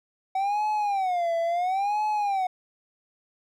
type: tone with vibrato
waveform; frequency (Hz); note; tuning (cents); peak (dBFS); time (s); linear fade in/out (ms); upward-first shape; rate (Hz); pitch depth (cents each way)
triangle; 755; F#5; +35; -21; 0.35-2.47; 5; sine; 0.73; 210
effects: none